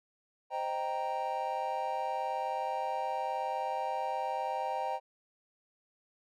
triangle chord, C minor seventh, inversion none, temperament equal, 523.3 / 622.3 / 784 / 932.3 Hz, C5 / Eb5 / G5 / Bb5, 0 / 0 / 0 / 0 cents, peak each -38 / -38 / -33 / -35 dBFS, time 0.5-5 s, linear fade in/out 50 ms, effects none

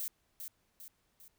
violet noise with echo, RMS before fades -38 dBFS, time 0-0.08 s, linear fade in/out 0 ms, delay 400 ms, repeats 3, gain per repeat -6 dB, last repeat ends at 1.28 s, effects pink hiss -75 dBFS RMS until 1.38 s

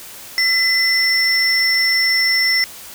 sine tone pair together, 2018 / 5387 Hz, B6 / E8, +37 / +37 cents, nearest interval octave + perfect fourth, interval 1700 cents, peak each -14 dBFS, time 0.38-2.64 s, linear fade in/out 0 ms, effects tanh soft clip ceiling -9 dBFS + white hiss -36 dBFS RMS until 2.94 s

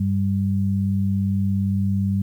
sine tone pair together, 97.99 / 195.6 Hz, G2 / G3, 0 / -4 cents, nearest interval octave, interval 1196 cents, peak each -21 dBFS, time 0-2.22 s, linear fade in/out 5 ms, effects 9-bit

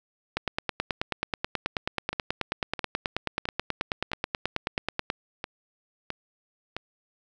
two click trains, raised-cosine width 0.3 ms, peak -16 / -10 dBFS, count 8 / 45, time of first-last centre 2.13-6.766 / 0.37-5.101 s, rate 1.51 / 9.3 Hz, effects none

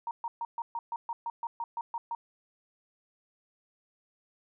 sine tone bursts, 932.3 Hz, A#5, in tune, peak -31 dBFS, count 13, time 0.07-2.15 s, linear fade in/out 2 ms, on 40 ms, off 130 ms, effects none

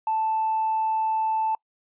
sine tone with hard clipping, 880 Hz, A5, in tune, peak -22 dBFS, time 0.07-1.55 s, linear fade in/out 2 ms, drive 1 dB, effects noise-tail reverb RT60 0.1 s tail -25 dB re dry + resampled to 8000 Hz

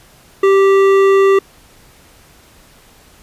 sine tone with hard clipping, 390.6 Hz, G4, 6 cents flat, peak -9 dBFS, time 0.43-1.39 s, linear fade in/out 5 ms, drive 12 dB, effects pink hiss -46 dBFS RMS until 3.22 s + resampled to 32000 Hz

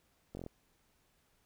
slowing click train, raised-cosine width 2 ms, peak -30 dBFS, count 6, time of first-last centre 0.35-0.464 s, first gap 21 ms, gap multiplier 1.04, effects pink hiss -73 dBFS RMS until 1.45 s

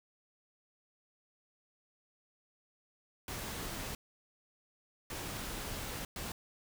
pink noise bursts at uneven times, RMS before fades -41 dBFS, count 3, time 3.28-3.95 / 5.1-6.05 / 6.16-6.32 s, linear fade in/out 2 ms, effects none

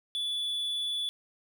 triangle tone, 3447 Hz, A7, 36 cents flat, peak -28 dBFS, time 0.15-1.09 s, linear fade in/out 0 ms, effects none

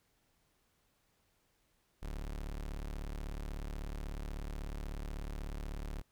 35% pulse tone, 36.31 Hz, D1, 19 cents flat, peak -37 dBFS, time 2.02-6.02 s, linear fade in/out 10 ms, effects pink hiss -75 dBFS RMS until 6.11 s

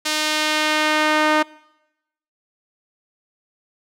sawtooth tone with band-pass filter sweep, 306.7 Hz, D#4, 25 cents flat, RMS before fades -19 dBFS, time 0.05-1.43 s, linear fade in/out 10 ms, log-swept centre 4800 to 1300 Hz, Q 0.8, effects noise-tail reverb RT60 0.9 s tail -23 dB re dry

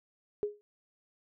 sine tone with exponential decay, 415.3 Hz, G#4, in tune, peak -25 dBFS, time 0.43-0.61 s, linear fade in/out 0 ms, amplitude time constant 37 ms, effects none

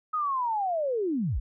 sine linear sweep, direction down, 1274 to 33 Hz, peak -25 dBFS, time 0.13-1.4 s, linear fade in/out 10 ms, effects none

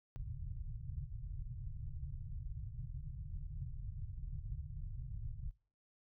pink low-pass noise, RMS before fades -44 dBFS, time 0.16-5.51 s, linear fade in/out 0 ms, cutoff 150 Hz, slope 96 dB/octave, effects noise-tail reverb RT60 0.4 s tail -23 dB re dry

